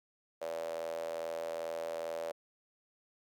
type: tone with high-pass filter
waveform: sawtooth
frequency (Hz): 82.41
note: E2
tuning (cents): 0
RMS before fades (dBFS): -39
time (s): 0.41-2.32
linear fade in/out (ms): 10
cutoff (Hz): 560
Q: 9.4
effects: none